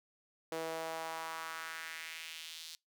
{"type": "tone with high-pass filter sweep", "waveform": "sawtooth", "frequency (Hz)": 162.2, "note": "E3", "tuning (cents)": -28, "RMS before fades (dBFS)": -43, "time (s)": [0.52, 2.75], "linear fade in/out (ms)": 0, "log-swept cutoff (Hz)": [460, 4200], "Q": 2.1, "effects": ["noise-tail reverb RT60 0.2 s tail -25 dB re dry"]}